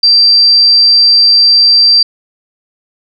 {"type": "tone", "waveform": "sine", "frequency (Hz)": 4699, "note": "D8", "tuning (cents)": 0, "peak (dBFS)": -3, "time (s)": [0.03, 2.03], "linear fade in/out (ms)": 5, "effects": []}